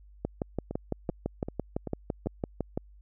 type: two click trains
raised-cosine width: 2 ms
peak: -16 / -21 dBFS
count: 16 / 5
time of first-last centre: 0.25-2.775 / 0.71-2.26 s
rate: 5.94 / 2.58 Hz
effects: added 50 Hz sine -51 dBFS peak until 3.01 s